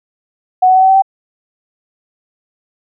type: tone with pitch steps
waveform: sine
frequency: 740 / 746.9 / 753.8 / 760.8 / 767.9 / 775 Hz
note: F#5 / F#5 / F#5 / F#5 / G5 / G5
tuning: 0 / +16 / +32 / +48 / -36 / -20 cents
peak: -5 dBFS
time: 0.62-1.022 s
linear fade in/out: 10 ms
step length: 67 ms
effects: none